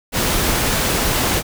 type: noise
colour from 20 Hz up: pink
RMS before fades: -18 dBFS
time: 0.12-1.43 s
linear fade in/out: 50 ms
effects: none